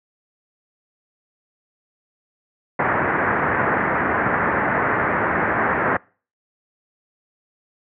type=low-pass noise; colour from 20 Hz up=white; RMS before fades=-20 dBFS; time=2.79-5.97 s; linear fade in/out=5 ms; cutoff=1900 Hz; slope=48 dB/octave; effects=noise-tail reverb RT60 0.4 s tail -26 dB re dry + high-pass 100 Hz 12 dB/octave